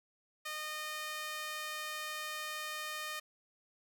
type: tone with high-pass filter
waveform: sawtooth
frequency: 613 Hz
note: D#5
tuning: 26 cents flat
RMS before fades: -41 dBFS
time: 0.45-3.2 s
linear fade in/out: 10 ms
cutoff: 1500 Hz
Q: 1.1
effects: none